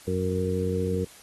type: harmonic tone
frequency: 92.5 Hz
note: F#2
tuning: in tune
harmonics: 1 / 2 / 3 / 4 / 5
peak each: -29 / -30 / -35 / -33 / -28 dBFS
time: 0.07-1.05 s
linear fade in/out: 10 ms
effects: white hiss -50 dBFS RMS until 1.22 s + AAC 32 kbps